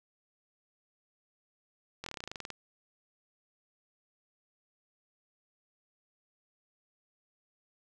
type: slowing click train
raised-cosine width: 0.2 ms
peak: -22 dBFS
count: 14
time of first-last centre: 2.04-2.503 s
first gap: 23 ms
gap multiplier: 1.07
effects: none